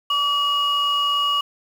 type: tone pair together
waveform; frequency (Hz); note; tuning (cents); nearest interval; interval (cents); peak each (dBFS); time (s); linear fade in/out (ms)
sine; 1146.9 / 2890; D6 / F#7; -41 / -41; octave + major third; 1600; -19; 0.1-1.41; 5
effects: tanh soft clip ceiling -13 dBFS + 7-bit